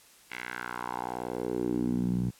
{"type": "tone with band-pass filter sweep", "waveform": "10% pulse", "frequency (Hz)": 61, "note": "B1", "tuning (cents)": -21, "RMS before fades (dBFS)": -32, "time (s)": [0.3, 2.31], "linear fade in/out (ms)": 20, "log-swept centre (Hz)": [2300, 140], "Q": 2.8, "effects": ["white hiss -57 dBFS RMS until 2.39 s", "low-pass 12000 Hz 12 dB/octave"]}